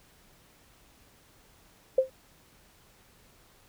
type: tone with exponential decay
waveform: sine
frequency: 523 Hz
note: C5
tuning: 1 cent flat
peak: -15 dBFS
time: 1.98-2.1 s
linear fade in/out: 5 ms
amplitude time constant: 26 ms
effects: pink hiss -60 dBFS RMS until 3.68 s